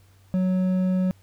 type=tone with hard clipping; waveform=triangle; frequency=185 Hz; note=F#3; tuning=in tune; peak=-21 dBFS; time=0.34-1.11 s; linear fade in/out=0 ms; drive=9 dB; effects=added 96 Hz sine -53 dBFS peak until 1.22 s + pink hiss -61 dBFS RMS until 1.22 s